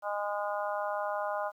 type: harmonic tone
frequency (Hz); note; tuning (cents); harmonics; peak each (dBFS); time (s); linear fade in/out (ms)
205.2; G#3; -21; 3 / 4 / 5 / 6 / 7; -34 / -36 / -38 / -40 / -41; 0.02-1.52; 50
effects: 11-bit